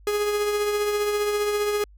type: tone with tremolo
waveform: 45% pulse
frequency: 415.3 Hz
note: G#4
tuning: in tune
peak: -20 dBFS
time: 0.07-1.84 s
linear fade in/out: 2 ms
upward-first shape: triangle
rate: 15 Hz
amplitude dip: 40%
effects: added 50 Hz sine -47 dBFS peak until 1.97 s